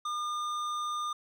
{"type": "tone with hard clipping", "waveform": "sine", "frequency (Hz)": 1209, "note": "D6", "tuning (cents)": 50, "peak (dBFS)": -33, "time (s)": [0.05, 1.13], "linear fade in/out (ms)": 5, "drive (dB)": 11, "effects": []}